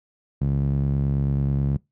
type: tone with band-pass filter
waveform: sawtooth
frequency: 69.3 Hz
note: C#2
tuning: in tune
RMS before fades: -22 dBFS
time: 0.41-1.77 s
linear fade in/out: 5 ms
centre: 150 Hz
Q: 2.4
effects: noise-tail reverb RT60 0.2 s tail -24 dB re dry